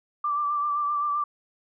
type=tone with vibrato; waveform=sine; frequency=1173 Hz; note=D6; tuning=2 cents flat; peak=-23 dBFS; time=0.24-1.24 s; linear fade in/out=5 ms; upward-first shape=sine; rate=7.7 Hz; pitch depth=30 cents each way; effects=none